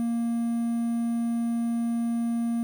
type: tone with quantisation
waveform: triangle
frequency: 233.1 Hz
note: A#3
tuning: in tune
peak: -22 dBFS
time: 0-2.63 s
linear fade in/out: 0 ms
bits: 8
effects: none